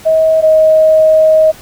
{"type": "tone pair in turn", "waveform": "sine", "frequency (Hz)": [638, 629.6], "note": ["D#5", "D#5"], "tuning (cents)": [43, 20], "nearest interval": "unison", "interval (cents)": 23, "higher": "first", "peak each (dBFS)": [-6, -4], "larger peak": "second", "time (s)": [[0.05, 0.42], [0.42, 1.52]], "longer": "second", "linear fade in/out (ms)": 20, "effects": ["pink hiss -36 dBFS RMS until 1.61 s"]}